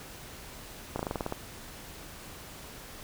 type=slowing click train; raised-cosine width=1 ms; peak=-17 dBFS; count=9; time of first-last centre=0.96-1.324 s; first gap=33 ms; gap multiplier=1.09; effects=pink hiss -46 dBFS RMS until 3.03 s